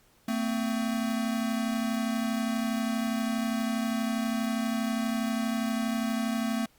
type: tone pair together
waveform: square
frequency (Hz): 224.4 / 256.8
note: A3 / C4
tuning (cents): +34 / -32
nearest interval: major second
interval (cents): 234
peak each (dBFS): -29 / -33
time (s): 0.28-6.66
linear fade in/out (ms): 5
effects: pink hiss -63 dBFS RMS until 6.78 s + Opus 48 kbps